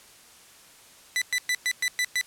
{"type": "tone bursts", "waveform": "sawtooth", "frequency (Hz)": 1989, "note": "B6", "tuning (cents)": 12, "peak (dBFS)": -19, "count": 7, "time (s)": [1.16, 2.212], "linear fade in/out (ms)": 0, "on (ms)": 56, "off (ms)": 110, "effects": ["white hiss -52 dBFS RMS until 2.26 s", "low-pass 11000 Hz 12 dB/octave"]}